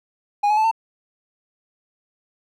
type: tone with pitch steps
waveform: triangle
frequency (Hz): 822 / 846.6 / 871.9 / 898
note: G#5 / G#5 / A5 / A5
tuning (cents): -18 / +33 / -16 / +35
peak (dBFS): -13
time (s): 0.43-0.714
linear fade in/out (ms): 10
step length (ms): 71
effects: none